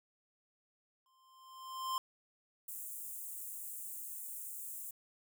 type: tone with exponential growth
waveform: square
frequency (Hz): 1046.5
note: C6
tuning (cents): 0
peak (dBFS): -33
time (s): 1.06-1.98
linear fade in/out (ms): 1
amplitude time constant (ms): 200
type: high-pass noise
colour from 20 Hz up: white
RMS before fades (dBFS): -45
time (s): 2.68-4.91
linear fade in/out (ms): 5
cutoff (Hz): 7400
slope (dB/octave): 48
effects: none